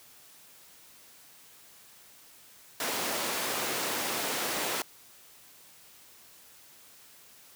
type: high-pass noise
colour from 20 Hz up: pink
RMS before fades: -32 dBFS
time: 2.8-4.82 s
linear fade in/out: 2 ms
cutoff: 330 Hz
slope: 12 dB/octave
effects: white hiss -55 dBFS RMS until 7.55 s + high-pass 60 Hz 12 dB/octave